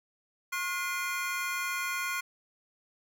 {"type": "tone cluster", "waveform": "square", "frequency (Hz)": [1077, 1433, 2072, 2429], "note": ["C6", "F6", "C7", "D#7"], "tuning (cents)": [50, 44, -17, -42], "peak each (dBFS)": [-38, -36, -37, -39], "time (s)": [0.52, 2.21], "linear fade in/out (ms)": 10, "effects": []}